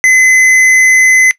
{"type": "tone with tanh clipping", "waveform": "sine", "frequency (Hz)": 2036, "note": "C7", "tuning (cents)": -48, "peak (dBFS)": -5, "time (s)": [0.04, 1.31], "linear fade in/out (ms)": 0, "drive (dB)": 17, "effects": ["noise-tail reverb RT60 0.1 s tail -19 dB re dry", "low-pass 10000 Hz 12 dB/octave"]}